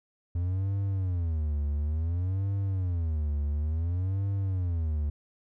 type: tone with vibrato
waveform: triangle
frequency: 84.7 Hz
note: E2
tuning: 48 cents sharp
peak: -24 dBFS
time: 0.35-5.1 s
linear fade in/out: 5 ms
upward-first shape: sine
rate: 0.57 Hz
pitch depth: 270 cents each way
effects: none